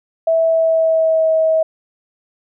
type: tone with pitch glide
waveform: sine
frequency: 654 to 640.2 Hz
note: E5 to D#5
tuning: -14 to +49 cents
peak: -11 dBFS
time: 0.27-1.63 s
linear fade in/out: 5 ms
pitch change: -37 cents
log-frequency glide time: 0.44-1.31 s
effects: none